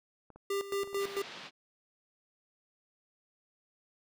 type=clicks; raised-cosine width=1 ms; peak=-39 dBFS; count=8; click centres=0.303 / 0.36 / 0.738 / 0.842 / 0.875 / 0.93 / 0.971 / 1.187 s
type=tone with tremolo; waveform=square; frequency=397.7 Hz; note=G4; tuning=25 cents sharp; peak=-31 dBFS; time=0.5-1.22 s; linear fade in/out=5 ms; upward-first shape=square; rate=4.5 Hz; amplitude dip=75%
type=band-pass noise; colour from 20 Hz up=white; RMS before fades=-47 dBFS; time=0.98-1.51 s; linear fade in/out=50 ms; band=140 to 4200 Hz; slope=24 dB/octave
effects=none